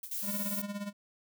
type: noise with exponential decay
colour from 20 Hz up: violet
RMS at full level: -38 dBFS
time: 0.03-0.23 s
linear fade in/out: 5 ms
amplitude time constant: 42 ms
type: noise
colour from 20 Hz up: violet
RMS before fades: -36 dBFS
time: 0.11-0.62 s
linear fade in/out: 5 ms
type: tone with tremolo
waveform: square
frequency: 203.2 Hz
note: G#3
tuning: 38 cents flat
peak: -34 dBFS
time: 0.22-0.93 s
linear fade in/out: 50 ms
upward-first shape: sine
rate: 17 Hz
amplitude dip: 70%
effects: none